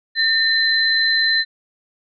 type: tone pair together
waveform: sine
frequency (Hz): 1809 / 4061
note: A6 / B7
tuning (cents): +48 / +48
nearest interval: octave + major second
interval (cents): 1400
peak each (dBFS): -17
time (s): 0.15-1.45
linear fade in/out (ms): 50
effects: none